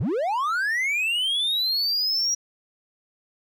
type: linear sweep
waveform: triangle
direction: up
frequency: 79 to 5750 Hz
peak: -20 dBFS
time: 0-2.35 s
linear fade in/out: 10 ms
effects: none